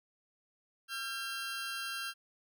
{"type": "tone pair together", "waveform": "20% pulse", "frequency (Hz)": [1366, 1595.5], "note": ["F6", "G6"], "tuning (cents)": [-39, 30], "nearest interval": "minor third", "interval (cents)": 269, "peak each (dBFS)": [-35, -35], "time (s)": [0.88, 2.14], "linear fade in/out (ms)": 50, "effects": []}